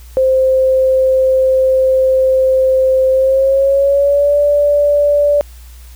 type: tone with pitch glide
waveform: sine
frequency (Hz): 523.3 to 580.6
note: C5 to D5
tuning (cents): 0 to -20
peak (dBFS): -8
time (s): 0.17-5.41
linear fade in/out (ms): 0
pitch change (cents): +180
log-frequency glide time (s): 3.11-4.38
effects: added 60 Hz sine -33 dBFS peak until 5.95 s + white hiss -45 dBFS RMS until 5.95 s